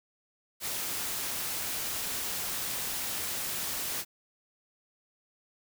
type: noise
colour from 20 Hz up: white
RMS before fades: -34 dBFS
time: 0.6-4.05 s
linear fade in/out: 50 ms
effects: none